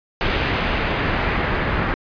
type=noise with low-pass filter sweep; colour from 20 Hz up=pink; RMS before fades=-21 dBFS; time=0.21-1.94 s; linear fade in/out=0 ms; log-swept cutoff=2800 to 1800 Hz; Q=1.4; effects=resampled to 11025 Hz